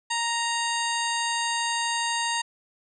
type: harmonic tone with a mistuned harmonic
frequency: 932.3 Hz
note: A#5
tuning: in tune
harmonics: 1 / 2 / 3 / 4 / 5 / 7 / 8 / 9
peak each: -28 / -31 / -33 / -34 / -35 / -36 / -37 / -38 dBFS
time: 0.1-2.42 s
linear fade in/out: 10 ms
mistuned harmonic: 9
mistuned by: +68 cents
effects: none